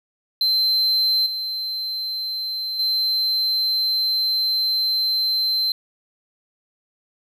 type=tone with level steps; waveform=triangle; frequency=4100 Hz; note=C8; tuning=36 cents flat; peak=-15 / -23 / -17 dBFS; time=0.41-5.72 s; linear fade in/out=2 ms; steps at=1.26 / 2.79 s; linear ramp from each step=5 ms; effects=none